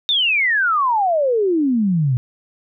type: exponential sweep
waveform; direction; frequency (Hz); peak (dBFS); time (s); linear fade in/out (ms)
sine; down; 3704 to 120; -14; 0.09-2.17; 0
effects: none